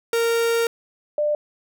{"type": "tone pair in turn", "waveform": ["45% pulse", "sine"], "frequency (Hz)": [463, 595.9], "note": ["A#4", "D5"], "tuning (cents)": [-12, 25], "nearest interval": "major third", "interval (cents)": 437, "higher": "second", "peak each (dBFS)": -18, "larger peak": "neither", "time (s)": [[0.13, 0.67], [1.18, 1.35]], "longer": "first", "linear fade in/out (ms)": 2, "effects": []}